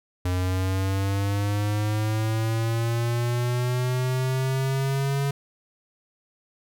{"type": "linear sweep", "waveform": "square", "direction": "up", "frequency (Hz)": [89.9, 140.2], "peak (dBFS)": -23, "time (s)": [0.25, 5.31], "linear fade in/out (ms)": 5, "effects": []}